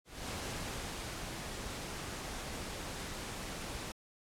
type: noise with ADSR envelope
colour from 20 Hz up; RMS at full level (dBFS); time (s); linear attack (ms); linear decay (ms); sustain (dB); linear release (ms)
pink; -40; 0.05-3.92; 240; 830; -2; 4
effects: low-pass 10000 Hz 12 dB/octave + AAC 64 kbps